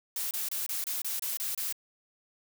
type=noise bursts; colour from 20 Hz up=blue; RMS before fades=-33 dBFS; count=9; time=0.16-1.726 s; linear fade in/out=2 ms; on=150 ms; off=27 ms; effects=none